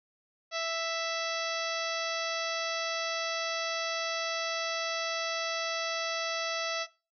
harmonic tone with a mistuned harmonic, 660 Hz, E5, 2 cents sharp, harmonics 1 / 2 / 3 / 4 / 5 / 6 / 7 / 8 / 9, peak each -34 / -37 / -39 / -40 / -41 / -42 / -42 / -43 / -44 dBFS, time 0.51-6.87 s, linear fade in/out 50 ms, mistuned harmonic 5, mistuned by +19 cents, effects noise-tail reverb RT60 0.3 s tail -19 dB re dry

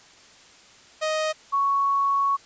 sawtooth / sine tone pair in turn, 624 / 1111.8 Hz, D#5 / C#6, +5 / +5 cents, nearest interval minor seventh, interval 1000 cents, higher second, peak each -19 dBFS, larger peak neither, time 1.01-1.33 / 1.52-2.37 s, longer second, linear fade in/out 20 ms, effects white hiss -51 dBFS RMS until 2.45 s + resampled to 16000 Hz

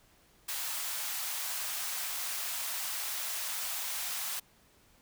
white high-pass noise, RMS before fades -36 dBFS, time 0.48-4.4 s, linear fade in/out 10 ms, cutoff 680 Hz, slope 24 dB/octave, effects pink hiss -64 dBFS RMS until 5.01 s

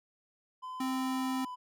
triangle tone with pitch glide, 1019 to 999.8 Hz, C6 to B5, -46 to +21 cents, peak -37 dBFS, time 0.62-1.56 s, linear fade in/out 20 ms, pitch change -33 cents, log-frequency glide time 0.97-1.42 s
square tone, 261.6 Hz, C4, in tune, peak -32 dBFS, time 0.8-1.45 s, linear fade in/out 5 ms
effects none

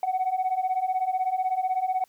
sine beating tone pair, 737 / 753 Hz, F#5 / F#5, -7 / +30 cents, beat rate 16 Hz, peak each -26 / -24 dBFS, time 0.03-2.04 s, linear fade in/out 2 ms, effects tanh soft clip ceiling -19 dBFS + white hiss -64 dBFS RMS until 2.08 s

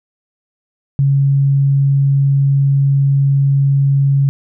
sine tone, 138.59 Hz, C#3, in tune, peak -9 dBFS, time 0.99-4.29 s, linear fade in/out 0 ms, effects none

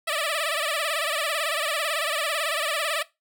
10% pulse tone with vibrato, 617 Hz, D#5, 15 cents flat, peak -16 dBFS, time 0.07-3.03 s, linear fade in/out 10 ms, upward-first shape sine, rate 18 Hz, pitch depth 130 cents each way, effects noise-tail reverb RT60 0.2 s tail -18 dB re dry

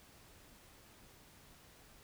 silence, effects pink hiss -61 dBFS RMS until 2.03 s

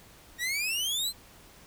sawtooth exponential sweep, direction up, 1864.7 to 4202 Hz, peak -25 dBFS, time 0.38-1.13 s, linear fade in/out 50 ms, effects pink hiss -54 dBFS RMS until 1.66 s

